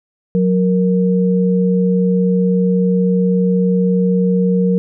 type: tone pair together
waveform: sine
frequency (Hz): 182.57 / 466.2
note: F#3 / A#4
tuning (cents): -23 / 0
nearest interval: octave + major third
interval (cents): 1623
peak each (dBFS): -12 / -17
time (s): 0.35-4.78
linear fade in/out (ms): 0
effects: none